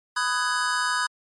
square chord, G# minor seventh, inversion first, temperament just, 996.7 / 1245.9 / 1495.1 / 1661.2 Hz, B5 / D#6 / F#6 / G#6, +16 / +2 / +18 / 0 cents, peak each -29 dBFS, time 0.16-1.07 s, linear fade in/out 10 ms, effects MP3 48 kbps

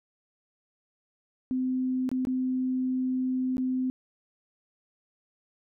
sine tone with dropouts, 256.9 Hz, C4, 32 cents flat, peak -25 dBFS, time 1.51-3.9 s, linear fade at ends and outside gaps 0 ms, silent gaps 2.091-2.115 / 2.251-2.271 / 3.569-3.581 s, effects none

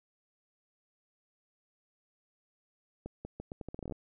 accelerating click train, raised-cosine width 2 ms, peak -27 dBFS, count 14, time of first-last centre 3.06-3.923 s, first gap 190 ms, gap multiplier 0.79, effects none

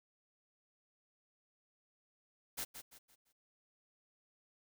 white noise with echo, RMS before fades -40 dBFS, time 2.57-2.65 s, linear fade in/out 20 ms, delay 170 ms, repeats 4, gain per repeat -9 dB, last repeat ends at 3.33 s, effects none

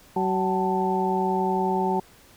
harmonic tone with a mistuned harmonic, 188.4 Hz, F#3, 32 cents sharp, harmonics 1 / 2 / 3 / 4 / 5, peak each -27 / -26 / -38 / -28 / -26 dBFS, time 0.16-2 s, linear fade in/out 5 ms, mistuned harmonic 5, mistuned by -110 cents, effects pink hiss -53 dBFS RMS until 2.36 s

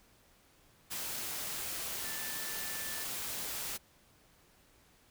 sine tone in noise, 1760 Hz, A6, in tune, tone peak -46 dBFS, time 2.04-3.05 s, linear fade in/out 20 ms, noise white, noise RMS -39 dBFS, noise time 0.9-3.78 s, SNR -10 dB, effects pink hiss -65 dBFS RMS until 5.1 s

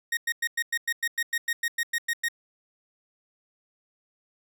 40% pulse tone bursts, 1864.7 Hz, A#6, in tune, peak -23 dBFS, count 15, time 0.12-2.285 s, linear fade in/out 5 ms, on 51 ms, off 100 ms, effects none

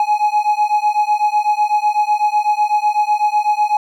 triangle beating tone pair, 836 / 844 Hz, G#5 / G#5, +11 / +28 cents, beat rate 8 Hz, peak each -14 dBFS, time 0-3.77 s, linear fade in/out 2 ms, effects none

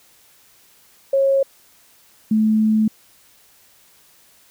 sine tone pair in turn, 545 / 217.2 Hz, C#5 / A3, -29 / -22 cents, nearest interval octave + major third, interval 1593 cents, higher first, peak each -13 dBFS, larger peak neither, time 1.13-1.43 / 2.31-2.88 s, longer second, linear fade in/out 5 ms, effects white hiss -53 dBFS RMS until 4.5 s

